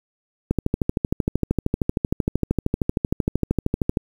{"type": "click train", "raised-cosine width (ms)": 3, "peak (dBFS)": -6, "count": 46, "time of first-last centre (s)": [0.51, 3.972], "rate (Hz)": 13, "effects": ["7-bit"]}